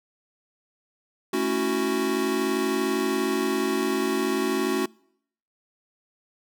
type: chord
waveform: square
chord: F# minor seventh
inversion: first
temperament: equal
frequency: 220 / 277.2 / 329.6 / 370 Hz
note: A3 / C#4 / E4 / F#4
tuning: 0 / 0 / 0 / 0 cents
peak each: -32 / -29 / -32 / -26 dBFS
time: 1.33-4.86 s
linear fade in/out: 5 ms
effects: noise-tail reverb RT60 0.7 s tail -26 dB re dry